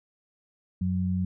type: tone pair together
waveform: sine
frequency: 91.9 / 183.8 Hz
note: F#2 / F#3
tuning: -11 / -11 cents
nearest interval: octave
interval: 1200 cents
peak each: -28 / -26 dBFS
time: 0.81-1.25 s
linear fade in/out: 5 ms
effects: none